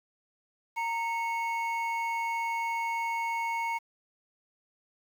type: tone pair together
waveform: triangle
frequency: 925.8 / 2200 Hz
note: A#5 / C#7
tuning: -12 / -14 cents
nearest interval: octave + minor third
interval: 1498 cents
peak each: -28 / -33 dBFS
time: 0.76-3.79 s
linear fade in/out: 20 ms
effects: 9-bit